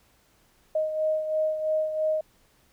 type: beating tone pair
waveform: sine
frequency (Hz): 623 / 626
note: D#5 / D#5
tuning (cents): +2 / +10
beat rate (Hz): 3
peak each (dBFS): -24 / -32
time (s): 0.75-2.21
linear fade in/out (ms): 5
effects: pink hiss -63 dBFS RMS until 2.72 s